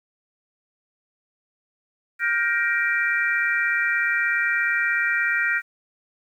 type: chord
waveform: sine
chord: G minor seventh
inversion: third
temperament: just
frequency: 1411.2 / 1568 / 1881.6 / 2352 Hz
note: F6 / G6 / Bb6 / D7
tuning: +18 / 0 / +16 / +2 cents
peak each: -25 / -26 / -23 / -27 dBFS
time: 2.19-5.62 s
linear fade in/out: 50 ms
effects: 9-bit